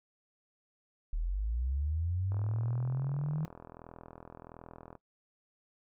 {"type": "linear sweep", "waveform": "sine", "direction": "up", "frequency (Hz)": [36.71, 156.6], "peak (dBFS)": -30, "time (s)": [1.13, 3.45], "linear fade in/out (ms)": 0}
{"type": "click train", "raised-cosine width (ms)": 1, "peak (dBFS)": -33, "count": 110, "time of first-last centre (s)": [2.32, 4.953], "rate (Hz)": 41.4}
{"effects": ["noise-tail reverb RT60 0.1 s tail -19 dB re dry"]}